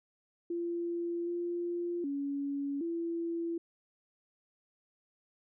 sine tone with pitch steps, 342.8 / 347 / 281.2 / 336.3 Hz, F4 / F4 / C#4 / E4, -32 / -11 / +25 / +35 cents, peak -32 dBFS, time 0.5-3.58 s, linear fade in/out 5 ms, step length 770 ms, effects none

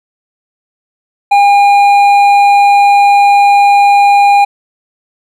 sine tone with hard clipping, 808 Hz, G#5, 48 cents flat, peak -5 dBFS, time 1.31-4.45 s, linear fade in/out 10 ms, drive 7 dB, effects none

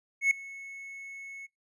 triangle tone with ADSR envelope, 2197 Hz, C#7, 16 cents flat, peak -17 dBFS, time 0.21-1.47 s, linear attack 100 ms, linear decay 3 ms, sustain -22 dB, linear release 19 ms, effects noise-tail reverb RT60 0.2 s tail -26 dB re dry + resampled to 24000 Hz

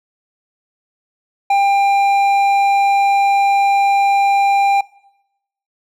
triangle tone with hard clipping, 796 Hz, G5, 26 cents sharp, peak -12 dBFS, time 1.5-4.81 s, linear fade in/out 5 ms, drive 10 dB, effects noise-tail reverb RT60 0.9 s tail -22 dB re dry

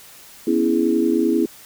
sine chord, C# minor seventh, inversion third, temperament equal, 246.9 / 277.2 / 329.6 / 415.3 Hz, B3 / C#4 / E4 / G#4, 0 / 0 / 0 / 0 cents, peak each -21 / -23 / -18 / -23 dBFS, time 0.47-1.46 s, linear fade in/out 5 ms, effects white hiss -44 dBFS RMS until 1.65 s

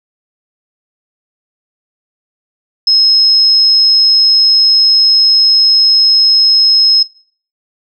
sine tone, 5160 Hz, E8, 38 cents flat, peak -5 dBFS, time 2.87-7.03 s, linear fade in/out 5 ms, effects noise-tail reverb RT60 0.5 s tail -22 dB re dry

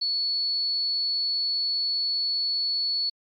sine tone, 4415 Hz, C#8, 8 cents flat, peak -23 dBFS, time 0.01-3.1 s, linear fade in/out 10 ms, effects MP3 48 kbps

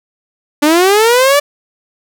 sawtooth linear sweep, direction up, 287.1 to 587.3 Hz, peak -3 dBFS, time 0.62-1.4 s, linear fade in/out 10 ms, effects none

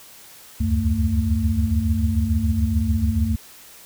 sine tone cluster, 72.2 / 79.1 / 94.3 / 223.1 Hz, D2 / D#2 / F#2 / A3, -29 / +29 / +33 / +24 cents, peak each -23 dBFS, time 0.6-3.36 s, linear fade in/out 10 ms, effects white hiss -45 dBFS RMS until 3.85 s

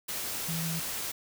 sine tone in noise, 164.81 Hz, E3, in tune, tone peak -32 dBFS, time 0.48-0.8 s, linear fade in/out 10 ms, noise white, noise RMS -35 dBFS, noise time 0.08-1.12 s, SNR 0 dB, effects none

